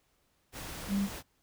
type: tone in noise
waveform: sine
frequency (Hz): 198.6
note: G3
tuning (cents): +23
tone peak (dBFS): -27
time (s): 0.88-1.09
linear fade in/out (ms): 50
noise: pink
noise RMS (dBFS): -42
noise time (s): 0.52-1.23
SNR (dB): +12
effects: pink hiss -73 dBFS RMS until 1.42 s